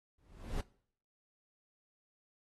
brown noise with exponential growth, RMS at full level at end -32 dBFS, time 0.18-0.61 s, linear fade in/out 5 ms, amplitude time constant 93 ms, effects noise-tail reverb RT60 0.6 s tail -22 dB re dry + AAC 32 kbps

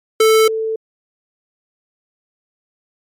square / sine tone pair in turn, 440 / 442.8 Hz, A4 / A4, 0 / +11 cents, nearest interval unison, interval 11 cents, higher second, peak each -9 / -17 dBFS, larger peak first, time 0.2-0.48 / 0.48-0.76 s, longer neither, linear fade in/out 5 ms, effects MP3 64 kbps

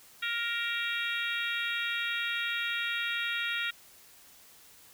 harmonic tone with a mistuned harmonic, 468.6 Hz, A#4, 9 cents sharp, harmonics 3 / 4 / 5 / 6 / 7 / 8, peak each -35 / -36 / -37 / -38 / -38 / -39 dBFS, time 0.22-3.71 s, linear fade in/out 10 ms, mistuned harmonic 6, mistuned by -38 cents, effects white hiss -56 dBFS RMS until 4.93 s

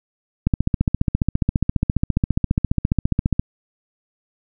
click train, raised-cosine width 5 ms, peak -4 dBFS, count 44, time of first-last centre 0.47-3.395 s, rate 14.7 Hz, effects none

